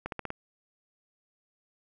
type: clicks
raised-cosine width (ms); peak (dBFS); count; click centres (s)
0.5; -19; 5; 0.06 / 0.122 / 0.193 / 0.253 / 0.304
effects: none